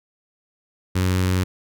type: tone with notch filter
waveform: sawtooth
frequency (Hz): 92.3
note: F#2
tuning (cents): -4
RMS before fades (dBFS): -20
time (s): 0.95-1.44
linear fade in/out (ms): 10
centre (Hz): 700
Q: 1.4
effects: none